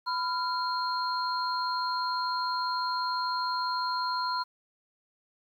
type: tone cluster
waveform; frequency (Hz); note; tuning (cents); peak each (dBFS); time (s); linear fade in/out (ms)
sine; 999 / 1387 / 4220; B5 / F6 / C8; +20 / -12 / +14; -29 / -35 / -35; 0.06-4.44; 20
effects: 10-bit